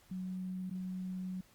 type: tone with dropouts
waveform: sine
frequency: 185 Hz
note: F#3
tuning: in tune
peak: -37 dBFS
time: 0.11-1.41 s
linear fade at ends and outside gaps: 5 ms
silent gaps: 0.698-0.709 s
effects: pink hiss -65 dBFS RMS until 1.54 s + Opus 48 kbps